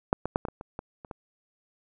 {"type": "clicks", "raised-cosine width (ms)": 1, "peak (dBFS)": [-7, -15, -9, -17, -22, -25, -20, -28, -23], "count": 9, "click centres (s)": [0.129, 0.256, 0.359, 0.452, 0.485, 0.611, 0.791, 1.048, 1.112], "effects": []}